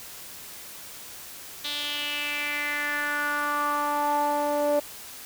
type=tone with band-pass filter sweep; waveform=sawtooth; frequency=292.6 Hz; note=D4; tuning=6 cents flat; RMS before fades=-27 dBFS; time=1.64-4.8 s; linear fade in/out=10 ms; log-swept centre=3700 to 610 Hz; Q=4.5; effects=white hiss -42 dBFS RMS until 5.25 s